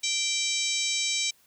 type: harmonic tone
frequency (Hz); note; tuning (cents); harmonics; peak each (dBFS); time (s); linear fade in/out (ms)
780; G5; -9; 3 / 4 / 5 / 6 / 7 / 8 / 9 / 10; -32 / -35 / -31 / -39 / -33 / -33 / -37 / -34; 0.03-1.31; 10
effects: white hiss -62 dBFS RMS until 1.46 s